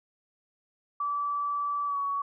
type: tone with pitch glide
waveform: sine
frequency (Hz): 1156 to 1124.4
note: D6 to C#6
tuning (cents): -28 to +24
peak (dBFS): -27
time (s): 1-2.22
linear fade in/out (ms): 5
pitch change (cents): -48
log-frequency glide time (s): 1.86-1.98
effects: none